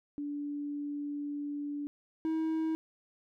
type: tone pair in turn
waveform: sine / triangle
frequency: 290 / 319.6 Hz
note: D4 / D#4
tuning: -22 / +47 cents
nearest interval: major second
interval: 169 cents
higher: second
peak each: -34 / -27 dBFS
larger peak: second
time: 0.18-1.87 / 2.25-2.75 s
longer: first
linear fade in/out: 0 ms
effects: none